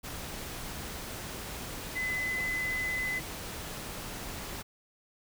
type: tone in noise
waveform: sine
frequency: 2021 Hz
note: B6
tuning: 39 cents sharp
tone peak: -30 dBFS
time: 1.95-3.2 s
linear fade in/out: 20 ms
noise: pink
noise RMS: -40 dBFS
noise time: 0.03-4.63 s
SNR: +7 dB
effects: none